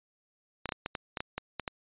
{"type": "clicks", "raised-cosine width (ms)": 0.3, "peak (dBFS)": -17, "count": 10, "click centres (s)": [0.657, 0.691, 0.722, 0.861, 0.952, 1.172, 1.205, 1.38, 1.597, 1.678], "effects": ["resampled to 8000 Hz"]}